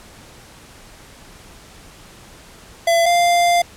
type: tone pair in turn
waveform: square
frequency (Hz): 675 / 696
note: E5 / F5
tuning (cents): +41 / -6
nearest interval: minor second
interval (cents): 53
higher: second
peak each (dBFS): -13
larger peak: neither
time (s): 2.87-3.06 / 3.06-3.62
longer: second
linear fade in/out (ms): 5
effects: pink hiss -43 dBFS RMS until 3.76 s + low-pass 11000 Hz 12 dB/octave